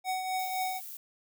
square tone with tremolo, 748 Hz, F#5, 19 cents sharp, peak -29 dBFS, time 0.04-0.81 s, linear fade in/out 50 ms, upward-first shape triangle, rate 3.9 Hz, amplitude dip 50%
violet noise, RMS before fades -43 dBFS, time 0.39-0.97 s, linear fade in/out 2 ms
effects none

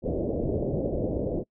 white low-pass noise, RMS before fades -28 dBFS, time 0.02-1.44 s, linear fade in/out 50 ms, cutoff 580 Hz, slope 48 dB/octave, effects noise-tail reverb RT60 0.1 s tail -25 dB re dry

